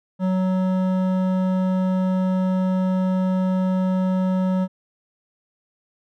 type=tone with hard clipping; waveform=sine; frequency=186.2 Hz; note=F#3; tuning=11 cents sharp; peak=-20 dBFS; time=0.19-4.68 s; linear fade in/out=50 ms; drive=12 dB; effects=none